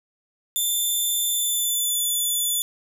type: tone with pitch glide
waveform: 5% pulse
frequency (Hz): 3545 to 3480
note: A7 to A7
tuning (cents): +12 to -20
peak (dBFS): -14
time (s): 0.56-2.62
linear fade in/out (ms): 0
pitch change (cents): -32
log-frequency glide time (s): 1.29-1.98
effects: none